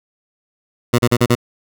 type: tone bursts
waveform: 15% pulse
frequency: 120.6 Hz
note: B2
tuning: 41 cents flat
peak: -4 dBFS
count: 5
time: 0.93-1.353 s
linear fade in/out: 10 ms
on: 55 ms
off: 37 ms
effects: none